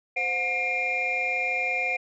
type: tone cluster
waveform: sine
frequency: 517 / 725 / 2129 / 2397 Hz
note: C5 / F#5 / C7 / D7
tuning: -21 / -35 / +30 / +35 cents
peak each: -34 / -32 / -30 / -25 dBFS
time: 0.16-1.97 s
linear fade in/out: 10 ms
effects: tanh soft clip ceiling -17 dBFS